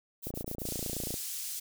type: noise bursts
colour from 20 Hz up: violet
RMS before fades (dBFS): -41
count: 4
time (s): 0.22-0.676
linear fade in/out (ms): 20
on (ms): 93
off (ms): 28
type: click train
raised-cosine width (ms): 2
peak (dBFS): -24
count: 26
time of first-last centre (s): 0.27-1.141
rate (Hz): 28.7
type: high-pass noise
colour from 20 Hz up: pink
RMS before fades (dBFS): -38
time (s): 0.65-1.6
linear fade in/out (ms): 10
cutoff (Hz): 6100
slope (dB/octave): 12
effects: none